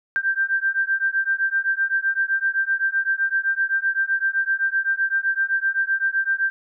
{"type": "beating tone pair", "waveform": "sine", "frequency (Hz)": [1572, 1579.8], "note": ["G6", "G6"], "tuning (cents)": [4, 13], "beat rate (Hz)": 7.8, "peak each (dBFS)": -22, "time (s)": [0.16, 6.5], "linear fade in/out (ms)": 0, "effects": []}